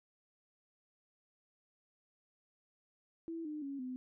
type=tone with pitch steps; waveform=sine; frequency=330 / 302.6 / 277.5 / 254.5 Hz; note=E4 / D#4 / C#4 / C4; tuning=+2 / -48 / +2 / -48 cents; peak=-39 dBFS; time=3.28-3.96 s; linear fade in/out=0 ms; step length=170 ms; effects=none